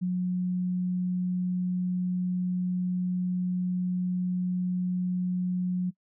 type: tone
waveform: sine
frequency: 181.1 Hz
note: F#3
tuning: 37 cents flat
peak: -25 dBFS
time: 0.01-5.91 s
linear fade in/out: 20 ms
effects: noise-tail reverb RT60 0.1 s tail -23 dB re dry